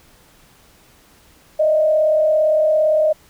sine tone with frequency modulation, 620 Hz, D#5, 6 cents flat, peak -12 dBFS, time 1.59-3.13 s, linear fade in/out 10 ms, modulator 37.6 Hz, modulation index 0.5, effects pink hiss -51 dBFS RMS until 3.29 s

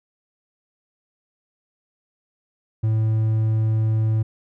triangle tone, 110 Hz, A2, in tune, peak -15 dBFS, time 2.83-4.23 s, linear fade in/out 10 ms, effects none

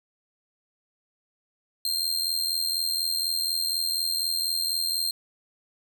sawtooth tone with amplitude modulation, 4186 Hz, C8, in tune, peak -19 dBFS, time 1.85-5.11 s, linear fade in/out 2 ms, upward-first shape sine, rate 84.1 Hz, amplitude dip 65%, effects none

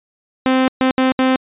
sawtooth tone bursts at uneven times, 260 Hz, C4, 11 cents flat, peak -8 dBFS, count 4, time 0.46-0.68 / 0.81-0.91 / 0.98-1.12 / 1.19-1.36 s, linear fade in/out 0 ms, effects resampled to 8000 Hz

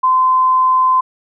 sine tone, 1030 Hz, C6, 28 cents flat, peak -9 dBFS, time 0.03-1.01 s, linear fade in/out 10 ms, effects none

